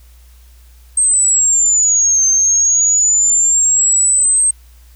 sine exponential two-way sweep, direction down then up, 8390 to 6270 to 8390 Hz, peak -9 dBFS, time 0.97-4.51 s, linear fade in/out 5 ms, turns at 2.26 s, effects added 60 Hz sine -40 dBFS peak until 4.95 s + white hiss -52 dBFS RMS until 4.95 s

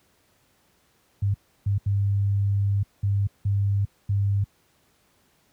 sine tone bursts at uneven times, 100 Hz, G2, 35 cents sharp, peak -19 dBFS, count 6, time 1.22-1.34 / 1.66-1.78 / 1.86-2.83 / 3.03-3.27 / 3.45-3.85 / 4.09-4.44 s, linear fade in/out 5 ms, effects pink hiss -64 dBFS RMS until 5.52 s + high-pass 60 Hz 12 dB/octave

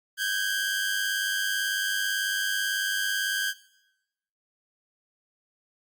sawtooth tone pair together, 1538 / 1636.1 Hz, G6 / G#6, -33 / -26 cents, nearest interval minor second, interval 107 cents, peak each -25 dBFS, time 0.17-3.54 s, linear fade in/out 50 ms, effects noise-tail reverb RT60 0.9 s tail -19 dB re dry + Opus 48 kbps

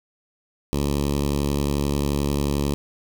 10% pulse tone with notch filter, 71.3 Hz, C#2, 49 cents sharp, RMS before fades -23 dBFS, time 0.73-2.74 s, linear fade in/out 0 ms, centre 1600 Hz, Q 0.86, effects 7-bit

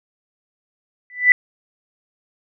sine tone with exponential growth, 1985 Hz, B6, 8 cents sharp, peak -3 dBFS, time 1.1-1.32 s, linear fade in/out 1 ms, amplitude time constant 46 ms, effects none

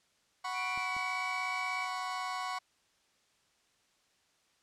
35% pulse chord, F# suspended fourth, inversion none, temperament equal, 740 / 987.8 / 1108.7 Hz, F#5 / B5 / C#6, 0 / 0 / 0 cents, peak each -38 / -40 / -36 dBFS, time 0.44-2.59 s, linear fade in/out 10 ms
sine tone with pitch glide, 2349 to 2274 Hz, D7 to C#7, 0 to +44 cents, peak -36 dBFS, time 0.53-1.88 s, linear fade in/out 50 ms, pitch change -56 cents, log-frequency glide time 0.76-0.92 s
clicks, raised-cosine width 3 ms, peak -38 dBFS, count 2, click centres 0.776 / 0.966 s
effects white hiss -71 dBFS RMS until 4.62 s + low-pass 7000 Hz 12 dB/octave

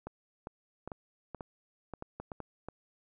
clicks, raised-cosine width 1 ms, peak -26 dBFS, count 12, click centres 0.07 / 0.471 / 0.876 / 0.918 / 1.347 / 1.408 / 1.937 / 2.024 / 2.2 / 2.318 / 2.403 / 2.686 s, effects none

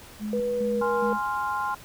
sine tone with tremolo, 211.2 Hz, G#3, 29 cents sharp, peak -28 dBFS, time 0.19-1.19 s, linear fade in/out 50 ms, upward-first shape square, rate 2.4 Hz, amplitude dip 65%
sine tone with pitch glide, 487.9 to 479.2 Hz, B4 to A#4, -21 to +48 cents, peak -24 dBFS, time 0.33-1.13 s, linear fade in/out 2 ms, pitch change -31 cents, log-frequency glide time 0.63-0.84 s
sine chord, F minor, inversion first, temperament equal, 830.6 / 1046.5 / 1396.9 Hz, Ab5 / C6 / F6, 0 / 0 / 0 cents, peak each -30 / -28 / -32 dBFS, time 0.81-1.75 s, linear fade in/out 10 ms
effects pink hiss -47 dBFS RMS until 1.84 s

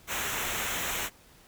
pink noise with comb filter, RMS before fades -32 dBFS, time 0.07-1.1 s, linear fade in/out 50 ms, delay 0.21 ms, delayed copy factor -0.7, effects pink hiss -57 dBFS RMS until 1.47 s

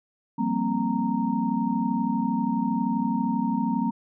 sine tone cluster, 172.1 / 193 / 230.8 / 263.3 / 928 Hz, F3 / G3 / A#3 / C4 / A#5, -25 / -27 / -17 / +11 / -8 cents, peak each -35 / -29 / -26 / -28 / -30 dBFS, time 0.38-3.91 s, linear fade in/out 10 ms, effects none

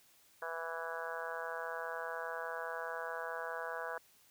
harmonic tone, 164.9 Hz, E3, 1 cent sharp, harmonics 3 / 4 / 5 / 6 / 7 / 8 / 9 / 10, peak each -45 / -45 / -50 / -46 / -48 / -51 / -45 / -47 dBFS, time 0.42-3.98 s, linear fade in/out 2 ms, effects white hiss -66 dBFS RMS until 4.3 s

